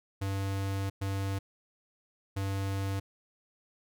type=tone bursts at uneven times; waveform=square; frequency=97.7 Hz; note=G2; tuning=5 cents flat; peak=-31 dBFS; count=3; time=0.21-0.9 / 1.01-1.39 / 2.36-3 s; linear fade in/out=10 ms; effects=none